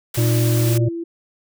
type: noise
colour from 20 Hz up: white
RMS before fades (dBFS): -28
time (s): 0.14-0.78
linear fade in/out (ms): 5
type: harmonic tone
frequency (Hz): 118.1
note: A#2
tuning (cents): +23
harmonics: 1 / 3 / 5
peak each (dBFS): -15 / -25 / -29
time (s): 0.17-0.89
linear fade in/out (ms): 10
type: tone with pitch glide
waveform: sine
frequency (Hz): 310.2 to 336.3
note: D#4 to E4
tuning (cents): -5 to +35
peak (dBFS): -24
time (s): 0.18-1.04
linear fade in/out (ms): 10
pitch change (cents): +140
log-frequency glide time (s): 0.62-0.72
effects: none